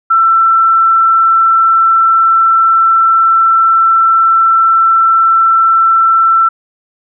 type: tone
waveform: sine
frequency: 1339 Hz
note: E6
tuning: 27 cents sharp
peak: -5 dBFS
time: 0.1-6.49 s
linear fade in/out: 10 ms
effects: none